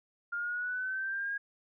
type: exponential sweep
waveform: sine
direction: up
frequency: 1402 to 1640 Hz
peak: -32 dBFS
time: 0.32-1.38 s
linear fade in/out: 10 ms
effects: none